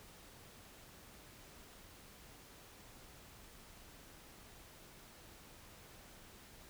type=silence; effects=pink hiss -58 dBFS RMS until 6.69 s